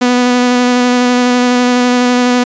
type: tone with vibrato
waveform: sawtooth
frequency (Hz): 246.9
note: B3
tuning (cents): 0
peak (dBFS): -4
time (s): 0.01-2.44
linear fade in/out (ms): 10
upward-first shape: square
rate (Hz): 12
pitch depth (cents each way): 10
effects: resampled to 16000 Hz